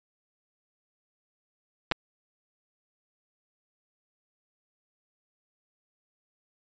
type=clicks; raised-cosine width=0.3 ms; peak=-9 dBFS; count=2; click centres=1.914 / 1.92 s; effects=resampled to 16000 Hz